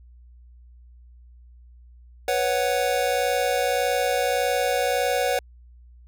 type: chord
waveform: square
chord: B suspended second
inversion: none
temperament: just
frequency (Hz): 493.9 / 555.6 / 740.8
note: B4 / C#5 / F#5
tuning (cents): 0 / +4 / +2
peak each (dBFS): -26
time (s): 2.28-5.39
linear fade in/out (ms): 2
effects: added 60 Hz sine -46 dBFS peak until 6.07 s